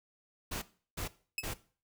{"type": "noise bursts", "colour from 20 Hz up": "pink", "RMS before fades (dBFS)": -38, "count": 3, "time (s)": [0.51, 1.54], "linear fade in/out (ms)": 10, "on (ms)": 110, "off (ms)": 350}
{"type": "tone with exponential decay", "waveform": "sawtooth", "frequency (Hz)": 2588, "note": "E7", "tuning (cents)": -32, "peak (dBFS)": -26, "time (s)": [1.38, 1.46], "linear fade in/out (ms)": 2, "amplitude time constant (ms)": 17}
{"effects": ["noise-tail reverb RT60 0.4 s tail -17 dB re dry"]}